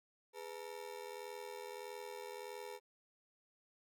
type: ring-modulated tone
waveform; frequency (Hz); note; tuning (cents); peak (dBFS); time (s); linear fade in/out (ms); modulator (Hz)
30% pulse; 454.7; A#4; -43; -40; 0.33-2.8; 50; 40.8
effects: none